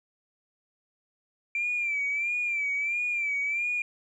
sine tone with vibrato, 2349 Hz, D7, in tune, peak -25 dBFS, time 1.55-3.82 s, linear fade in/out 2 ms, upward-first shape sine, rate 1.5 Hz, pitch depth 73 cents each way, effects tanh soft clip ceiling -21 dBFS

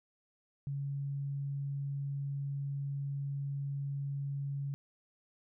sine tone, 140 Hz, C#3, 18 cents sharp, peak -34 dBFS, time 0.67-4.74 s, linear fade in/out 0 ms, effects none

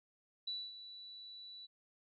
sine tone with ADSR envelope, 3951 Hz, B7, in tune, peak -37 dBFS, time 0.47-1.67 s, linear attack 7 ms, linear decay 240 ms, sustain -12 dB, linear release 22 ms, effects none

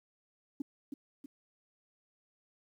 sine tone with echo, 279.8 Hz, C#4, 16 cents sharp, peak -31 dBFS, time 0.6-0.62 s, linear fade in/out 5 ms, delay 320 ms, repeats 2, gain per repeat -6 dB, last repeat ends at 1.26 s, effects tanh soft clip ceiling -27 dBFS + 11-bit

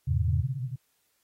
white band-pass noise, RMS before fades -31 dBFS, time 0.07-0.76 s, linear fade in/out 20 ms, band 120 to 140 Hz, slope 96 dB/octave
sine chord, E augmented, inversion none, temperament equal, 82.41 / 103.83 / 130.81 Hz, E2 / G#2 / B#2, 0 / 0 / 0 cents, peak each -26 / -27 / -31 dBFS, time 0.07-0.44 s, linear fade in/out 20 ms
effects white hiss -72 dBFS RMS until 1.23 s + AAC 48 kbps

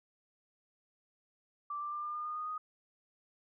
sine tone with pitch steps, 1171 / 1181.2 / 1191.5 / 1201.8 / 1212.3 / 1222.8 / 1233.5 / 1244.2 Hz, D6 / D6 / D6 / D6 / D#6 / D#6 / D#6 / D#6, -5 / +10 / +25 / +40 / -45 / -30 / -15 / 0 cents, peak -36 dBFS, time 1.7-2.58 s, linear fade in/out 5 ms, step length 110 ms, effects none

